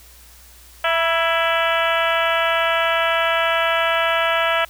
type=harmonic tone with a mistuned harmonic; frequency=331.6 Hz; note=E4; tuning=10 cents sharp; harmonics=2 / 3 / 4 / 5 / 6 / 7 / 8 / 9 / 10; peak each=-21 / -26 / -22 / -24 / -28 / -27 / -28 / -27 / -32 dBFS; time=0.84-4.65 s; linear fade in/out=5 ms; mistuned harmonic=3; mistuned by=-36 cents; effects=added 60 Hz sine -47 dBFS peak until 4.69 s + white hiss -47 dBFS RMS until 4.69 s